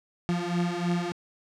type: beating tone pair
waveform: 35% pulse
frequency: 172.9 / 176.1 Hz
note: F3 / F3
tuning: -17 / +15 cents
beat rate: 3.2 Hz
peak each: -27 dBFS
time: 0.29-1.12 s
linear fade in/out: 0 ms
effects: low-pass 6000 Hz 12 dB/octave